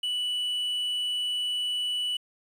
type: tone with quantisation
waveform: triangle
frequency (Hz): 2960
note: F#7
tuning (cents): 0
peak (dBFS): -25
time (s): 0.03-2.17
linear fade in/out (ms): 5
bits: 9
effects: resampled to 32000 Hz